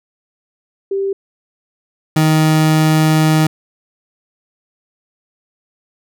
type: tone pair in turn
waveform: sine / 30% pulse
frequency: 392 / 156.47 Hz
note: G4 / D#3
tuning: 0 / +10 cents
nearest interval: octave + major third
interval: 1590 cents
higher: first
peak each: -15 / -7 dBFS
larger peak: second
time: 0.91-1.13 / 2.16-3.47 s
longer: second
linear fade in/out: 5 ms
effects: none

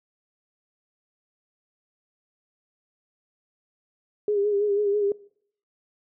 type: tone with vibrato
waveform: sine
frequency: 409.4 Hz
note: G#4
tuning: 25 cents flat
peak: -20 dBFS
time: 4.28-5.12 s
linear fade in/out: 2 ms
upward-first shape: sine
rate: 6.1 Hz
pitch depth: 47 cents each way
effects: noise-tail reverb RT60 0.6 s tail -21 dB re dry

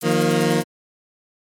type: noise bursts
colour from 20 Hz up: violet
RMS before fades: -28 dBFS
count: 7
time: 0.01-0.625 s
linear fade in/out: 2 ms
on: 21 ms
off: 78 ms
type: chord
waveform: 20% pulse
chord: Eb suspended second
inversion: none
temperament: equal with one note detuned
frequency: 155.56 / 177.87 / 233.1 Hz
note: Eb3 / F3 / Bb3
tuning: 0 / +32 / 0 cents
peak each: -16 dBFS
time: 0.02-0.64 s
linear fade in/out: 50 ms
effects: low-pass 11000 Hz 12 dB/octave + MP3 96 kbps

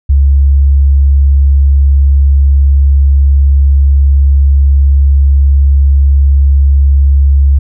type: tone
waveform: sine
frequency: 69.3 Hz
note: C#2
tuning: in tune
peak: -3 dBFS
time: 0.09-7.59 s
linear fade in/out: 10 ms
effects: none

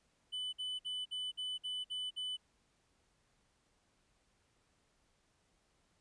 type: tone bursts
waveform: triangle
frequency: 3000 Hz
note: F#7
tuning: 23 cents sharp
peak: -36 dBFS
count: 8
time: 0.32-2.371 s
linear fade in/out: 20 ms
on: 210 ms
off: 53 ms
effects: pink hiss -75 dBFS RMS until 6 s + resampled to 22050 Hz

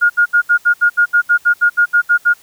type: tone bursts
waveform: sine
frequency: 1426 Hz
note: F6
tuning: 36 cents sharp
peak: -7 dBFS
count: 15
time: 0.01-2.339 s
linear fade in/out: 20 ms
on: 89 ms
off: 71 ms
effects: white hiss -47 dBFS RMS until 2.42 s

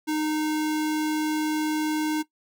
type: tone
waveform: square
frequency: 307.8 Hz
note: D#4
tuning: 19 cents flat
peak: -24 dBFS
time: 0.07-2.23 s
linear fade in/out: 20 ms
effects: noise-tail reverb RT60 0.1 s tail -17 dB re dry

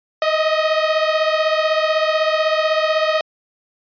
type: beating tone pair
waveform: sawtooth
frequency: 622 / 638 Hz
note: D#5 / D#5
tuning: -1 / +43 cents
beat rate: 16 Hz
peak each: -13 / -16 dBFS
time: 0.22-3.21 s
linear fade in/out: 2 ms
effects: resampled to 11025 Hz

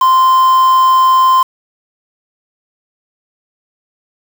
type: tone with quantisation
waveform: triangle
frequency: 1041 Hz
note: C6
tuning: 9 cents flat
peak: -4 dBFS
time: 0.01-1.43 s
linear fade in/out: 5 ms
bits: 4
effects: none

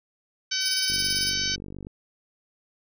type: harmonic tone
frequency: 762 Hz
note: G5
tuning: 49 cents flat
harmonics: 2 / 3 / 4 / 5 / 6 / 7 / 8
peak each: -34 / -35 / -32 / -34 / -30 / -31 / -32 dBFS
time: 0.51-1.56 s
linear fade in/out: 10 ms
type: tone with tremolo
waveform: sawtooth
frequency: 5020 Hz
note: D#8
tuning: 15 cents sharp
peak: -23 dBFS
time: 0.6-1.34 s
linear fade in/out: 50 ms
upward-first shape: square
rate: 18 Hz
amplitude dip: 70%
type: click train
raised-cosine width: 3 ms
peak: -26 dBFS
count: 48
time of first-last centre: 0.9-1.869 s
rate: 48.5 Hz
effects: none

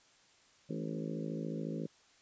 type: harmonic tone with a mistuned harmonic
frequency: 54.1 Hz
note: A1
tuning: 29 cents flat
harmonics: 3 / 4 / 5 / 6 / 7 / 8 / 9 / 10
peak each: -40 / -42 / -44 / -46 / -47 / -48 / -49 / -50 dBFS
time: 0.69-1.87 s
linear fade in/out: 10 ms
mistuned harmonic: 5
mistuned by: +33 cents
effects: white hiss -65 dBFS RMS until 2.21 s + resampled to 16000 Hz

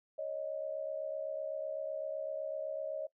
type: tone pair together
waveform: sine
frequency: 554.4 / 622.3 Hz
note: C#5 / D#5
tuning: 0 / 0 cents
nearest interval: major second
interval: 200 cents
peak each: -39 / -38 dBFS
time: 0.18-3.07 s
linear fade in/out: 10 ms
effects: noise-tail reverb RT60 0.1 s tail -20 dB re dry

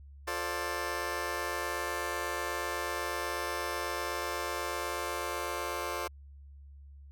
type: chord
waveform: 15% pulse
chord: D minor seventh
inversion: first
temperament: just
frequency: 352.4 / 440.5 / 528.6 / 587.3 Hz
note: F4 / A4 / C5 / D5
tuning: +16 / +2 / +18 / 0 cents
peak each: -33 dBFS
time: 0.27-6.08 s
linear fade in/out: 10 ms
effects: added 70 Hz sine -48 dBFS peak until 7.11 s

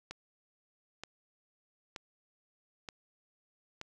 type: click train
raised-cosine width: 0.2 ms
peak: -24 dBFS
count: 5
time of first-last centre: 0.11-3.814 s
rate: 1.08 Hz
effects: none

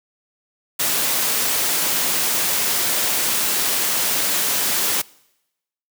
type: noise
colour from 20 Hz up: white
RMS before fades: -20 dBFS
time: 0.79-5.02 s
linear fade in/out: 10 ms
effects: noise-tail reverb RT60 0.9 s tail -24 dB re dry + high-pass 150 Hz 12 dB/octave

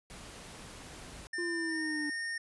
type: noise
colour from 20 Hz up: pink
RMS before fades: -48 dBFS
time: 0.1-1.27 s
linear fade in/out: 0 ms
type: tone with pitch glide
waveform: square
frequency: 1800 to 1834.6 Hz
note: A6 to A#6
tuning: +39 to -28 cents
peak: -35 dBFS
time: 1.33-2.38 s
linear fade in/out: 5 ms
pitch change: +33 cents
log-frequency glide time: 1.68-1.83 s
type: linear sweep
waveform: triangle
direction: down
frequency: 349.2 to 293.7 Hz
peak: -33 dBFS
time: 1.38-2.1 s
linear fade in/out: 5 ms
effects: resampled to 24000 Hz

